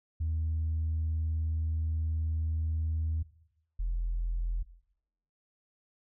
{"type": "tone pair in turn", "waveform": "sine", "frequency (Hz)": [79.7, 42.22], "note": ["D#2", "E1"], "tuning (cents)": [42, 42], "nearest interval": "major seventh", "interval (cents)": 1100, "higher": "first", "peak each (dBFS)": -27, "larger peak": "neither", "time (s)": [[0.2, 3.23], [3.79, 4.63]], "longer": "first", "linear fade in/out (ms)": 10, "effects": ["noise-tail reverb RT60 0.8 s tail -18 dB re dry", "tanh soft clip ceiling -25 dBFS"]}